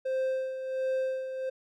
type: tone with tremolo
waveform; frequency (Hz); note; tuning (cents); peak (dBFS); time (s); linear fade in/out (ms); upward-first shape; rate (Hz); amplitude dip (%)
triangle; 523.3; C5; 0; -24; 0.05-1.5; 10; sine; 1.4; 60
effects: none